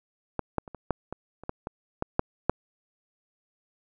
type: clicks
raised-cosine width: 1 ms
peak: -13 / -11 / -28 / -25 / -10 / -20 / -29 / -16 / -19 / -13 / -7 / -6 dBFS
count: 12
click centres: 0.393 / 0.583 / 0.678 / 0.747 / 0.907 / 1.126 / 1.436 / 1.494 / 1.671 / 2.024 / 2.194 / 2.496 s
effects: none